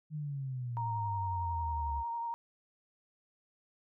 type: exponential sweep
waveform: sine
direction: down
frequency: 155.56 to 68.8 Hz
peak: -35 dBFS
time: 0.1-2.04 s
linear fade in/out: 50 ms
type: tone with vibrato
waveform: sine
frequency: 932.3 Hz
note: A#5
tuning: in tune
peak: -34 dBFS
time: 0.77-2.34 s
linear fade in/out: 0 ms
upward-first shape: sine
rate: 11 Hz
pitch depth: 18 cents each way
effects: none